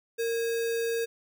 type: tone with sample-and-hold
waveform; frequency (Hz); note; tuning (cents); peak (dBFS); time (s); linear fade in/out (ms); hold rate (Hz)
sine; 461.2; A#4; -19; -26; 0.18-1.06; 20; 2100
effects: none